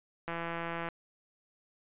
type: click train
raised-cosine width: 0.5 ms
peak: -22 dBFS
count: 103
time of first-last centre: 0.28-0.887 s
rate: 168 Hz
effects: resampled to 8000 Hz